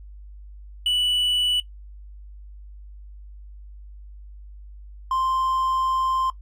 triangle tone pair in turn, 2960 / 1046.5 Hz, F#7 / C6, 0 / 0 cents, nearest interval octave + tritone, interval 1800 cents, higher first, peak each -17 / -19 dBFS, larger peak first, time 0.86-1.6 / 5.11-6.3 s, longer second, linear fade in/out 2 ms, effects noise-tail reverb RT60 0.1 s tail -17 dB re dry + added 50 Hz sine -39 dBFS peak until 6.41 s

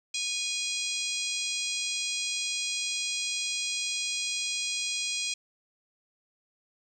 harmonic tone with a mistuned harmonic, 822 Hz, G#5, 18 cents flat, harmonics 3 / 4 / 5 / 6 / 7 / 8 / 9 / 10, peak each -35 / -36 / -37 / -38 / -38 / -39 / -40 / -40 dBFS, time 0.14-5.34 s, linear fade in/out 5 ms, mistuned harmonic 10, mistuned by +40 cents, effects 10-bit

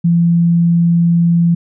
sine tone, 170 Hz, F3, 46 cents flat, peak -8 dBFS, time 0.04-1.55 s, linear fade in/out 10 ms, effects none

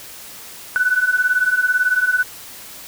sine beating tone pair, 1480 / 1498 Hz, F#6 / F#6, 0 / +21 cents, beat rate 18 Hz, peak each -19 / -16 dBFS, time 0.76-2.23 s, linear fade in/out 0 ms, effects white hiss -37 dBFS RMS until 2.87 s

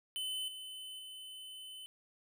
square tone with level steps, 3035 Hz, F#7, 43 cents sharp, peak -37 / -45 / -47 dBFS, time 0.16-1.86 s, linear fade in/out 0 ms, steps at 0.48 / 0.99 s, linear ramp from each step 2 ms, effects none

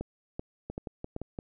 two click trains, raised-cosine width 2 ms, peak -23 / -21 dBFS, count 5 / 4, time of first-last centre 0.7-1.388 / 0.01-1.164 s, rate 5.81 / 2.6 Hz, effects none

